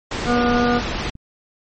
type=noise; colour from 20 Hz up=pink; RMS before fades=-24 dBFS; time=0.11-1.1 s; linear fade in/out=5 ms
type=harmonic tone; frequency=241.6 Hz; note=B3; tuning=38 cents flat; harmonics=1 / 2 / 3 / 5 / 6; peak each=-18 / -21 / -23 / -25 / -26 dBFS; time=0.25-0.82 s; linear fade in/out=50 ms
type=click; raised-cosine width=5 ms; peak=-24 dBFS; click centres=1.154 s
effects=low-pass 5000 Hz 12 dB/octave + MP3 32 kbps